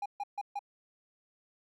triangle tone bursts, 812 Hz, G#5, 39 cents flat, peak -31 dBFS, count 4, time 0.02-0.592 s, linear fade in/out 5 ms, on 38 ms, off 140 ms, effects none

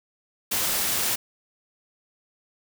white noise, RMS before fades -25 dBFS, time 0.51-1.16 s, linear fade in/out 10 ms, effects none

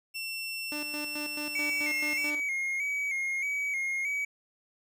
25% pulse tone, 2700 Hz, E7, 41 cents sharp, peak -30 dBFS, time 0.14-2.31 s, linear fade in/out 20 ms
sawtooth tone with tremolo, 297.6 Hz, D4, 23 cents sharp, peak -32 dBFS, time 0.72-2.4 s, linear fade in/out 0 ms, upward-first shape square, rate 4.6 Hz, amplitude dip 70%
triangle tone with vibrato, 2207 Hz, C#7, 8 cents flat, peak -27 dBFS, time 1.55-4.25 s, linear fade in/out 5 ms, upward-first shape square, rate 1.6 Hz, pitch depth 51 cents each way
effects none

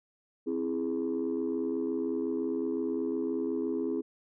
sine chord, C augmented, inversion none, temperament equal, 261.6 / 329.6 / 415.3 Hz, C4 / E4 / G#4, 0 / 0 / 0 cents, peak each -32 dBFS, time 0.46-4.02 s, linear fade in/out 20 ms, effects tanh soft clip ceiling -23 dBFS

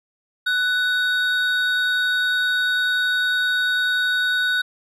triangle tone pair together, 1489 / 3761 Hz, F#6 / A#7, +11 / +15 cents, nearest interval octave + major third, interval 1604 cents, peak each -17 / -23 dBFS, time 0.46-4.62 s, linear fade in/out 10 ms, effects resampled to 32000 Hz

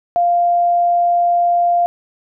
sine tone, 697 Hz, F5, 4 cents flat, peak -11 dBFS, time 0.16-1.86 s, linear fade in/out 0 ms, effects none

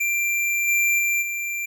square tone with level steps, 2366 Hz, D7, 12 cents sharp, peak -21 / -18 / -20 / -26 dBFS, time 0-1.66 s, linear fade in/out 10 ms, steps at 0.67 / 0.98 / 1.21 s, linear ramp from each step 20 ms, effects none

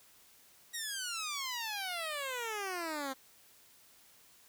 10% pulse exponential sweep, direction down, 1920 to 260 Hz, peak -28 dBFS, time 0.73-3.14 s, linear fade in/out 20 ms, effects white hiss -62 dBFS RMS until 4.48 s

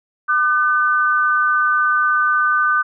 sine tone pair together, 1202 / 1514.4 Hz, D6 / F#6, +40 / +40 cents, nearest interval major third, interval 400 cents, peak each -16 dBFS, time 0.28-2.83 s, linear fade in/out 20 ms, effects none

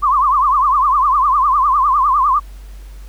sine tone with vibrato, 1109 Hz, C#6, in tune, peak -10 dBFS, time 0.02-2.4 s, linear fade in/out 20 ms, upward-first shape triangle, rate 9.9 Hz, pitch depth 200 cents each way, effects added 48 Hz sine -31 dBFS peak until 3.08 s + pink hiss -48 dBFS RMS until 3.08 s

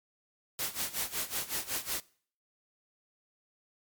white noise with tremolo, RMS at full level -32 dBFS, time 0.59-2 s, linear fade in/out 0 ms, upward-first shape sine, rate 5.4 Hz, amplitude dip 85%, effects noise-tail reverb RT60 0.5 s tail -22 dB re dry + MP3 96 kbps

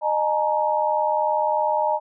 sine tone cluster, 612 / 855 / 935 Hz, D#5 / A5 / A#5, -29 / -50 / +5 cents, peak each -23 dBFS, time 0.01-2 s, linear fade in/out 50 ms, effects none

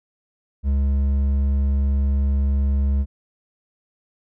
triangle tone with hard clipping, 69.3 Hz, C#2, in tune, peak -18 dBFS, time 0.63-3.06 s, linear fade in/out 50 ms, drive 9 dB, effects none

